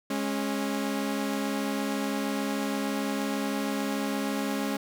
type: tone pair together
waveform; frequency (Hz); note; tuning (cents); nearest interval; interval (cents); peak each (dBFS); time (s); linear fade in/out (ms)
sawtooth; 207.7 / 274.1; G#3 / C#4; 0 / -19; perfect fourth; 481; -27 / -26; 0.1-4.77; 5
effects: none